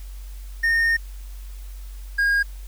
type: tone pair in turn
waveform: triangle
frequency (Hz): 1835 / 1627.3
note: A#6 / G#6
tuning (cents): -28 / -36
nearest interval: major second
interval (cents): 208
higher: first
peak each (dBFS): -15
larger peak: neither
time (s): 0.63-0.97 / 2.18-2.43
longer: first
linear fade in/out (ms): 10
effects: added 47 Hz sine -33 dBFS peak until 2.67 s + white hiss -51 dBFS RMS until 2.67 s